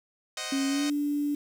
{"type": "chord", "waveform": "5% pulse", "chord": "C diminished", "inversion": "none", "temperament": "equal with one note detuned", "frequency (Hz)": [523.3, 622.3, 746.4], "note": ["C5", "Eb5", "Gb5"], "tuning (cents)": [0, 0, 15], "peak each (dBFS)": [-28, -24, -26], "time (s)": [0.37, 0.9], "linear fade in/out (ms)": 2}
{"type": "tone with pitch glide", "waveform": "sine", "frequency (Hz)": [272.8, 290.7], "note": ["C#4", "D4"], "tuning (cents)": [-28, -18], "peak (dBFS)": -25, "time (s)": [0.52, 1.35], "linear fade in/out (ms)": 5, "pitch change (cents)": 110, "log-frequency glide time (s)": [0.67, 0.86]}
{"effects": ["low-pass 11000 Hz 12 dB/octave", "8-bit"]}